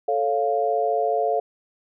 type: chord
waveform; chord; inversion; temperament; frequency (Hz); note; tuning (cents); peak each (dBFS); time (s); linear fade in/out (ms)
sine; A augmented; none; equal; 440 / 554.4 / 698.5; A4 / C#5 / E#5; 0 / 0 / 0; -24 / -26 / -22; 0.08-1.4; 5
effects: none